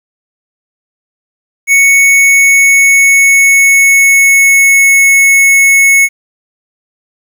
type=tone with pitch glide; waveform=square; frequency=2217 to 2199 Hz; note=C#7 to C#7; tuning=0 to -14 cents; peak=-4 dBFS; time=1.67-6.09 s; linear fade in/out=50 ms; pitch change=-14 cents; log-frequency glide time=2.03-4.94 s; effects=7-bit